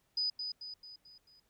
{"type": "tone with echo", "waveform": "sine", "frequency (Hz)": 4977, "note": "D#8", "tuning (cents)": 0, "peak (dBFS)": -30, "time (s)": [0.17, 0.3], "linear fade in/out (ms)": 5, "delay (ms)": 220, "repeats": 5, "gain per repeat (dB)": -6, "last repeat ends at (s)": 1.4, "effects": ["pink hiss -75 dBFS RMS until 1.49 s"]}